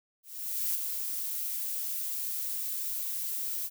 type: noise with ADSR envelope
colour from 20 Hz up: violet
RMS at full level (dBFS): -29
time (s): 0.23-3.7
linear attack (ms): 520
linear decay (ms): 8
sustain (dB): -5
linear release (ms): 46
effects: none